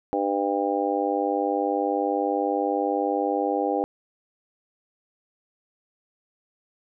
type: harmonic tone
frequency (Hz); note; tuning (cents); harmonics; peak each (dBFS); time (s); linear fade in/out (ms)
100; G2; +35; 3 / 4 / 5 / 6 / 7 / 8; -28 / -30 / -27 / -32 / -32 / -27; 0.13-3.84; 0
effects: none